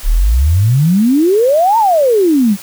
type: exponential two-way sweep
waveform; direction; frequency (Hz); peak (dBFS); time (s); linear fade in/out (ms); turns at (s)
sine; up then down; 33 to 932.3 to 186.9; -7; 0.03-2.57; 50; 1.78
effects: white hiss -32 dBFS RMS until 2.62 s